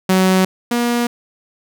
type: tone pair in turn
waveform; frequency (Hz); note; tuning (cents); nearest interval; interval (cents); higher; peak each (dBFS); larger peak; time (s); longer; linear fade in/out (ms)
sawtooth; 187.4 / 239; F#3 / A#3; +22 / +43; major third; 421; second; -7 / -11; first; 0.09-0.45 / 0.71-1.07; neither; 5
effects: none